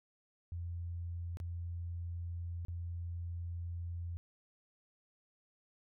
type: tone with dropouts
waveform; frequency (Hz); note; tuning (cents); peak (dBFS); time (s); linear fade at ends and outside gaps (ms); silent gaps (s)
sine; 86; F2; -26; -38; 0.52-4.17; 0; 1.371-1.401 / 2.65-2.683
effects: none